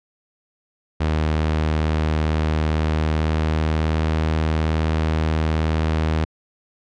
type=tone with pitch glide; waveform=sawtooth; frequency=77.78 to 78.91 Hz; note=D#2 to D#2; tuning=0 to +25 cents; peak=-14 dBFS; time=1-6.25 s; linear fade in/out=10 ms; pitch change=+25 cents; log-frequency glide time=2.73-4.26 s; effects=low-pass 4000 Hz 12 dB/octave